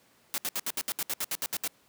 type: noise bursts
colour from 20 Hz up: white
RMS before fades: -31 dBFS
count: 13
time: 0.34-1.676 s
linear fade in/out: 0 ms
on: 40 ms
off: 68 ms
effects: pink hiss -63 dBFS RMS until 1.88 s + high-pass 150 Hz 12 dB/octave